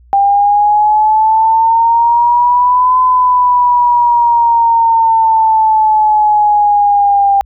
sine exponential two-way sweep, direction up then down, 793 to 1016 to 793 Hz, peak -6 dBFS, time 0.13-7.41 s, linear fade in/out 0 ms, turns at 2.99 s, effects added 60 Hz sine -40 dBFS peak until 7.45 s

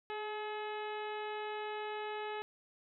harmonic tone with a mistuned harmonic, 426.3 Hz, G#4, 45 cents sharp, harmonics 1 / 2 / 3 / 4 / 5 / 6 / 7 / 8 / 9, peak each -41 / -42 / -49 / -49 / -52 / -51 / -54 / -59 / -58 dBFS, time 0.1-2.42 s, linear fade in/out 0 ms, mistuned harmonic 1, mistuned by -21 cents, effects none

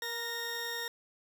20% pulse tone pair together, 470.3 / 1851 Hz, A#4 / A#6, +15 / -13 cents, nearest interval 2 octaves, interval 2372 cents, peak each -36 / -31 dBFS, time 0.02-0.88 s, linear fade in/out 2 ms, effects none

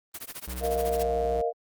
white noise with tremolo, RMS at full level -36 dBFS, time 0.14-1.03 s, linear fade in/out 5 ms, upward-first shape sine, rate 14 Hz, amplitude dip 95%
square tone with pitch glide, 62.9 to 62.21 Hz, B1 to B1, +32 to +13 cents, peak -34 dBFS, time 0.47-1.42 s, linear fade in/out 10 ms, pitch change -19 cents, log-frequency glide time 0.91-1.2 s
sine chord, Bb suspended fourth, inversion none, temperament equal, 466.2 / 622.3 / 698.5 Hz, Bb4 / Eb5 / F5, 0 / 0 / 0 cents, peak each -27 / -31 / -29 dBFS, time 0.6-1.53 s, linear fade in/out 50 ms
effects Opus 24 kbps

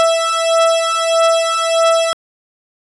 30% pulse beating tone pair, 659.3 / 660.9 Hz, E5 / E5, 0 / +4 cents, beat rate 1.6 Hz, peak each -12 dBFS, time 0-2.13 s, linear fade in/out 0 ms, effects resampled to 24000 Hz

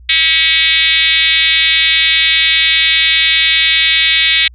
sine tone with frequency modulation, 2875 Hz, F7, 50 cents sharp, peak -8 dBFS, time 0.09-4.48 s, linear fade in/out 5 ms, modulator 315 Hz, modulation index 3, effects added 60 Hz sine -35 dBFS peak until 4.54 s

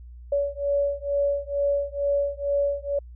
sine beating tone pair, 566 / 568.2 Hz, C#5 / C#5, +36 / +43 cents, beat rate 2.2 Hz, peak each -25 dBFS, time 0.32-2.99 s, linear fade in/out 5 ms, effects added 60 Hz sine -40 dBFS peak until 3.15 s

